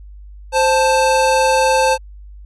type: tone pair together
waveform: square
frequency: 523.3 / 880 Hz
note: C5 / A5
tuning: 0 / 0 cents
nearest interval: major sixth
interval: 900 cents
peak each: -15 dBFS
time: 0.52-1.98 s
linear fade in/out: 50 ms
effects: added 50 Hz sine -34 dBFS peak until 2.45 s + resampled to 24000 Hz